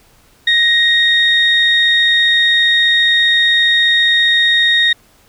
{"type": "tone pair together", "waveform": "sine", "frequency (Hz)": [1877, 3712], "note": ["A#6", "A#7"], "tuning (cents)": [11, -8], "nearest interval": "octave", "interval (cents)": 1181, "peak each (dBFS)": -11, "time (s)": [0.47, 4.93], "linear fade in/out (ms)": 5, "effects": ["tanh soft clip ceiling -1 dBFS", "pink hiss -50 dBFS RMS until 5.28 s"]}